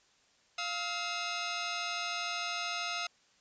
10% pulse tone pair together, 698.5 / 1284 Hz, F5 / E6, 0 / -46 cents, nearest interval major seventh, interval 1054 cents, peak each -28 dBFS, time 0.58-3.07 s, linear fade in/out 5 ms, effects white hiss -67 dBFS RMS until 3.4 s + resampled to 16000 Hz

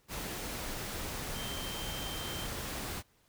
sine tone in noise, 3136 Hz, G7, in tune, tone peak -43 dBFS, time 1.33-2.49 s, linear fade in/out 50 ms, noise pink, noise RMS -39 dBFS, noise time 0.08-3.03 s, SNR -7 dB, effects pink hiss -69 dBFS RMS until 3.28 s

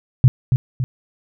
sine tone with echo, 127.3 Hz, C3, 47 cents flat, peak -5 dBFS, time 0.24-0.28 s, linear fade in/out 0 ms, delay 280 ms, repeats 2, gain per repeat -6 dB, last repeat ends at 0.84 s, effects none

